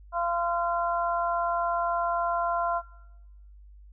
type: harmonic tone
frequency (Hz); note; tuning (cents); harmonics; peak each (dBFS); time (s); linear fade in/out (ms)
343.4; F4; -29; 2 / 3 / 4; -28 / -29 / -32; 0.12-2.82; 50
effects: noise-tail reverb RT60 1.0 s tail -20 dB re dry + added 50 Hz sine -47 dBFS peak until 3.92 s